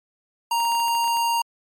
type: tone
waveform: square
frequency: 933 Hz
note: A#5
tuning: 1 cent sharp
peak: -20 dBFS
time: 0.51-1.42 s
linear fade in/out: 5 ms
type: clicks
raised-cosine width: 0.3 ms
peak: -24 dBFS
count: 10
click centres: 0.603 / 0.652 / 0.72 / 0.751 / 0.801 / 0.882 / 0.951 / 1.043 / 1.077 / 1.17 s
effects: MP3 64 kbps